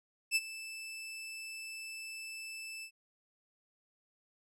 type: tone with ADSR envelope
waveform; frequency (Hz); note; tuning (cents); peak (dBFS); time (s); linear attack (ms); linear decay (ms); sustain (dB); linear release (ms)
sawtooth; 2637; E7; 0; -22; 0.31-2.91; 48; 38; -17; 77
effects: low-pass 12000 Hz 12 dB/octave